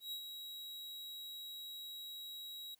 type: tone with ADSR envelope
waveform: 45% pulse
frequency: 3848 Hz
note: B7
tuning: 46 cents flat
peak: -40 dBFS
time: 0-2.75 s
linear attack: 120 ms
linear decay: 84 ms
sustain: -6 dB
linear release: 9 ms
effects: white hiss -75 dBFS RMS until 2.79 s